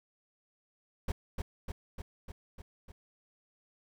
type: noise with echo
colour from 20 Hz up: brown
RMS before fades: -31 dBFS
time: 1.08-1.12 s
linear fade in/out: 5 ms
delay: 300 ms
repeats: 6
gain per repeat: -3 dB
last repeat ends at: 2.92 s
effects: none